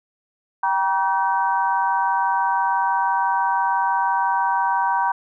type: tone cluster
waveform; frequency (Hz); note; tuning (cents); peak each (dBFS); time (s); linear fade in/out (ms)
sine; 780 / 954 / 1144 / 1537; G5 / A#5 / D6 / G6; -9 / +40 / -46 / -35; -24 / -19 / -28 / -27; 0.63-5.12; 5
effects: none